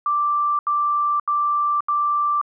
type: tone bursts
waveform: sine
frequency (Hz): 1174.7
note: D6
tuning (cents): 0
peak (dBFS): -17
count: 4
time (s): 0.06-2.414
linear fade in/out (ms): 2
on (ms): 530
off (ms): 78
effects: none